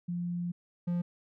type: tone pair in turn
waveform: sine / triangle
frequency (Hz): 174.61 / 174.61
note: F3 / F3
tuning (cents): 0 / 0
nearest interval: unison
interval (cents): 0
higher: neither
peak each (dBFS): -31 / -26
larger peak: second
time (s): 0.08-0.52 / 0.87-1.02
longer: first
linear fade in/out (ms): 10
effects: none